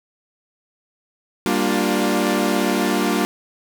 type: chord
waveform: sawtooth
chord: G minor seventh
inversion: none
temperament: equal with one note detuned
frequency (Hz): 196 / 233.1 / 293.7 / 353.5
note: G3 / Bb3 / D4 / F4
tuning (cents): 0 / 0 / 0 / +21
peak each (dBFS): -19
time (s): 1.46-3.25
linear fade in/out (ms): 0
effects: 7-bit